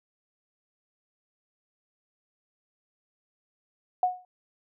sine tone with exponential decay, 730 Hz, F#5, 24 cents flat, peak -17 dBFS, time 4.03-4.25 s, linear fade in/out 2 ms, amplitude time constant 47 ms, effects none

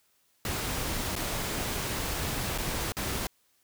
pink noise with dropouts, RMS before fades -32 dBFS, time 0.45-3.27 s, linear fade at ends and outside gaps 1 ms, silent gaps 1.154-1.163 / 2.578-2.584 / 2.921-2.968 s, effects white hiss -69 dBFS RMS until 3.63 s

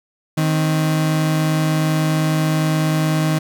35% pulse tone pair together, 156.44 / 263.1 Hz, D#3 / C4, +10 / +10 cents, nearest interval major sixth, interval 900 cents, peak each -14 / -25 dBFS, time 0.37-3.39 s, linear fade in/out 10 ms, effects none

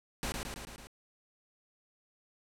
pink noise with echo, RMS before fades -35 dBFS, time 0.23-0.32 s, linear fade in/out 0 ms, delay 110 ms, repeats 5, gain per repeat -3 dB, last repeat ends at 0.87 s, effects low-pass 11000 Hz 12 dB/octave

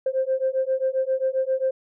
sine beating tone pair, 522 / 529.5 Hz, C5 / C5, -4 / +21 cents, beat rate 7.5 Hz, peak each -23 dBFS, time 0.06-1.71 s, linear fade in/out 5 ms, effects tanh soft clip ceiling -14 dBFS

